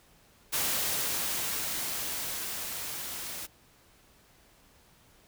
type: noise with level ramp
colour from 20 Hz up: white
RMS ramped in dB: -29 to -39 dBFS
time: 0.52-3.47 s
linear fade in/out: 20 ms
effects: pink hiss -61 dBFS RMS until 5.27 s